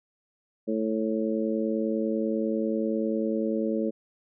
harmonic tone, 110.1 Hz, A2, 2 cents sharp, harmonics 2 / 3 / 4 / 5, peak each -28 / -30 / -31 / -32 dBFS, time 0.67-3.91 s, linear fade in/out 20 ms, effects none

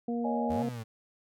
harmonic tone, 236.1 Hz, A#3, 22 cents sharp, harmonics 1 / 2 / 3, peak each -30 / -36 / -40 dBFS, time 0.08-0.69 s, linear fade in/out 5 ms
sine chord, C# suspended second, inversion none, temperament equal, 554.4 / 622.3 / 830.6 Hz, C#5 / D#5 / G#5, 0 / 0 / 0 cents, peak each -38 / -37 / -34 dBFS, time 0.24-0.63 s, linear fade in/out 10 ms
35% pulse exponential two-way sweep, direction up then down, 68.3 to 135.2 to 108.9 Hz, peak -35 dBFS, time 0.49-0.84 s, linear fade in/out 20 ms, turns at 0.63 s
effects none

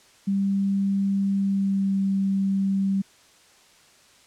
sine tone with pitch glide, 196.8 to 194.76 Hz, G3 to G3, +7 to -11 cents, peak -20 dBFS, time 0.27-3.02 s, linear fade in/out 10 ms, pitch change -18 cents, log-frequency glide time 1.38-1.97 s, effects white hiss -55 dBFS RMS until 4.26 s + low-pass 8000 Hz 12 dB/octave

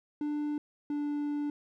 triangle tone pair in turn, 296.2 / 292.5 Hz, D4 / D4, +15 / -7 cents, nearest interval unison, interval 22 cents, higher first, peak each -28 dBFS, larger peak neither, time 0.21-0.58 / 0.9-1.5 s, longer second, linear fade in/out 2 ms, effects none

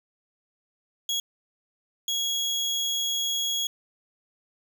30% pulse tone bursts at uneven times, 3322 Hz, G#7, in tune, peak -22 dBFS, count 2, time 1.09-1.2 / 2.08-3.67 s, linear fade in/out 2 ms, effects none

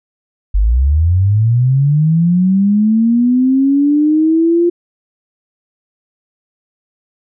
sine linear sweep, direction up, 45.89 to 349.2 Hz, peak -8 dBFS, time 0.54-4.7 s, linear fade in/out 10 ms, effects none

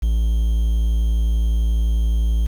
triangle tone, 55.8 Hz, A1, 25 cents sharp, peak -13 dBFS, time 0.02-2.47 s, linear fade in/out 10 ms, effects 7-bit

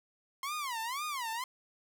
sawtooth tone with vibrato, 1046.5 Hz, C6, in tune, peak -31 dBFS, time 0.43-1.44 s, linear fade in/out 2 ms, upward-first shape sine, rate 2 Hz, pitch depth 280 cents each way, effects none

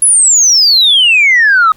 sine exponential sweep, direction down, 10660 to 1244.5 Hz, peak -3 dBFS, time 0.02-1.72 s, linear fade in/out 2 ms, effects tanh soft clip ceiling -1 dBFS + pink hiss -47 dBFS RMS until 1.76 s

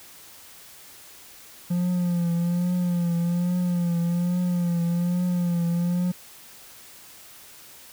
triangle tone with vibrato, 174.61 Hz, F3, in tune, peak -19 dBFS, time 1.7-6.12 s, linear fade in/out 10 ms, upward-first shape triangle, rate 1.2 Hz, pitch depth 53 cents each way, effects white hiss -47 dBFS RMS until 7.92 s

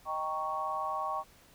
sine chord, Eb dominant seventh, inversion none, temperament equal, 622.3 / 784 / 932.3 / 1108.7 Hz, Eb5 / G5 / Bb5 / Db6, 0 / 0 / 0 / 0 cents, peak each -40 / -37 / -40 / -34 dBFS, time 0.05-1.24 s, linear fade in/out 50 ms, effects pink hiss -60 dBFS RMS until 1.54 s

